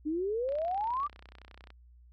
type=exponential sweep; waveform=sine; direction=up; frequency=293.7 to 1210 Hz; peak=-29 dBFS; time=0.05-1.08 s; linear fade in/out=20 ms
type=click train; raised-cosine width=0.3 ms; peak=-35 dBFS; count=39; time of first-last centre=0.49-1.704 s; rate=31.3 Hz
effects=added 60 Hz sine -54 dBFS peak until 2.12 s